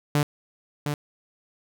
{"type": "tone with echo", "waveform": "sawtooth", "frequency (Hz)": 146.83, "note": "D3", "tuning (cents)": 0, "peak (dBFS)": -15, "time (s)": [0.15, 0.23], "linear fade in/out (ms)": 2, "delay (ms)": 710, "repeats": 1, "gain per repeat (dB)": -6, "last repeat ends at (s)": 0.94, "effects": []}